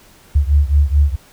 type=beating tone pair; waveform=sine; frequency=70.5 / 75.1 Hz; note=C#2 / D2; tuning=+30 / +39 cents; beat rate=4.6 Hz; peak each=-12 / -14 dBFS; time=0.35-1.16 s; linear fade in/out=10 ms; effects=pink hiss -47 dBFS RMS until 1.32 s

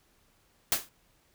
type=noise with exponential decay; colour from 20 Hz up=white; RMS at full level=-22 dBFS; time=0.72-0.89 s; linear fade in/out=1 ms; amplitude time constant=36 ms; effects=pink hiss -67 dBFS RMS until 1.34 s

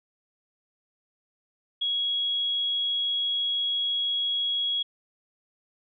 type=tone; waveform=sine; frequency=3322 Hz; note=G#7; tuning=in tune; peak=-24 dBFS; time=1.81-4.83 s; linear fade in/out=10 ms; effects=none

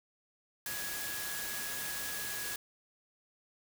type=tone in noise; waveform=sine; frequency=1670 Hz; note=G#6; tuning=9 cents sharp; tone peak=-43 dBFS; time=0.66-2.56 s; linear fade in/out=2 ms; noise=white; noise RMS=-39 dBFS; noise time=0.66-2.56 s; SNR=-7 dB; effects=none

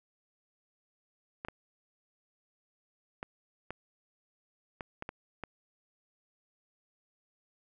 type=clicks; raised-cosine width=0.5 ms; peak=-23 dBFS; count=8; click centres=1.449 / 1.485 / 3.229 / 3.706 / 4.808 / 5.024 / 5.091 / 5.437 s; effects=none

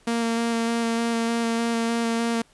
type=tone with vibrato; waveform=sawtooth; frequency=231.1 Hz; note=A#3; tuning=15 cents flat; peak=-18 dBFS; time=0.07-2.42 s; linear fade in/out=5 ms; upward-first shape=square; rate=3.3 Hz; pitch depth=11 cents each way; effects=pink hiss -58 dBFS RMS until 2.53 s + resampled to 24000 Hz

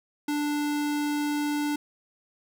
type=tone; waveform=square; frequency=294.1 Hz; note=D4; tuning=3 cents sharp; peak=-26 dBFS; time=0.28-1.76 s; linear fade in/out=5 ms; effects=none

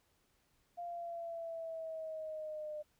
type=exponential sweep; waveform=sine; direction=down; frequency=698.5 to 602 Hz; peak=-40 dBFS; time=0.77-2.83 s; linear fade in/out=20 ms; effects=pink hiss -75 dBFS RMS until 2.99 s

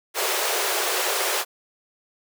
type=high-pass noise; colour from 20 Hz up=pink; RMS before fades=-24 dBFS; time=0.14-1.45 s; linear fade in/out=50 ms; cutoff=360 Hz; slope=96 dB/octave; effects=none

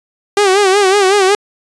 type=tone with vibrato; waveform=sawtooth; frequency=392.9 Hz; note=G4; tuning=4 cents sharp; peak=-4 dBFS; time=0.37-1.35 s; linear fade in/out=2 ms; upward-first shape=sine; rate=5.4 Hz; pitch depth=97 cents each way; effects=resampled to 22050 Hz

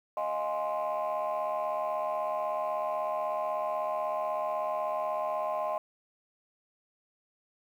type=chord; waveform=sine; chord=F minor seventh; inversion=third; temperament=equal; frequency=622.3 / 698.5 / 830.6 / 1046.5 Hz; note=Eb5 / F5 / Ab5 / C6; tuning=0 / 0 / 0 / 0 cents; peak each=-31 / -35 / -36 / -33 dBFS; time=0.17-5.78 s; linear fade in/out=2 ms; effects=tanh soft clip ceiling -24 dBFS + 10-bit

